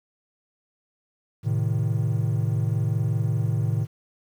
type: chord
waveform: triangle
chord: A diminished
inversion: none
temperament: equal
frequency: 110 / 130.81 / 155.56 Hz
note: A2 / C3 / Eb3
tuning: 0 / 0 / 0 cents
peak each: -21 / -25 / -25 dBFS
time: 1.43-3.87 s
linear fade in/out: 50 ms
effects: tanh soft clip ceiling -11 dBFS + 9-bit